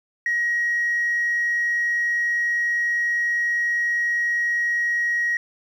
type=tone; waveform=sine; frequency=1895 Hz; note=A#6; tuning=28 cents sharp; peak=-18 dBFS; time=0.26-5.37 s; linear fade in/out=2 ms; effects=tanh soft clip ceiling -16 dBFS + 9-bit